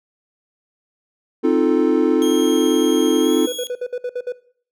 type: chord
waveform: triangle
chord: F dominant seventh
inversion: second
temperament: equal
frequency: 261.6 / 311.1 / 349.2 / 440 Hz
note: C4 / Eb4 / F4 / A4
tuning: 0 / 0 / 0 / 0 cents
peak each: -17 dBFS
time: 1.43-3.47 s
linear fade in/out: 20 ms
type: tone with pitch glide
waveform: sawtooth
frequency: 3232 to 3325 Hz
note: G#7 to G#7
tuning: -48 to +1 cents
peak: -24 dBFS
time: 2.22-3.67 s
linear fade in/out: 0 ms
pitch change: +49 cents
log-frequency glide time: 3.21-3.32 s
type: tone bursts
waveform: triangle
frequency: 493.9 Hz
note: B4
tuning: in tune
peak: -19 dBFS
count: 8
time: 3.47-4.323 s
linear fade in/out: 5 ms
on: 55 ms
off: 59 ms
effects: noise-tail reverb RT60 0.5 s tail -18 dB re dry